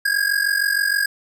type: ring-modulated tone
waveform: square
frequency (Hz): 1634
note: G#6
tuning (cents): -29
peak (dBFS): -15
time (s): 0.05-1.06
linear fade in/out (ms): 5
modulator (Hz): 23.2
effects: none